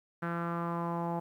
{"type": "tone with low-pass filter sweep", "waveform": "sawtooth", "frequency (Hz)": 170, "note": "F3", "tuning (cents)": -46, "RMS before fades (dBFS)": -34, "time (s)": [0.22, 1.2], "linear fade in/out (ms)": 10, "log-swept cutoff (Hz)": [1500, 840], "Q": 4, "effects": ["11-bit"]}